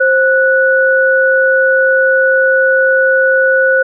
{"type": "tone pair together", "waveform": "sine", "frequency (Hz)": [527, 1476], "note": ["C5", "F#6"], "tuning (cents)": [12, -5], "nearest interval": "octave + tritone", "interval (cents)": 1783, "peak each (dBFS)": -10, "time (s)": [0, 3.83], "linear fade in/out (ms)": 10, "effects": []}